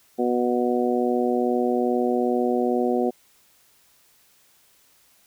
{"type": "harmonic tone", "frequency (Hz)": 122.4, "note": "B2", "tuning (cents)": -15, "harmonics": [2, 3, 4, 5, 6], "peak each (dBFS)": [-24, -24, -26, -31, -28], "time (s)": [0.18, 3.11], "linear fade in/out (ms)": 20, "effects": ["white hiss -59 dBFS RMS until 5.26 s"]}